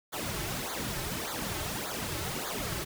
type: noise with flanger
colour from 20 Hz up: pink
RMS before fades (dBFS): -35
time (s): 0.12-2.85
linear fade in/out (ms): 20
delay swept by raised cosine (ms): 0.36 to 4.26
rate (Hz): 1.7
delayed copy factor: -0.85
effects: none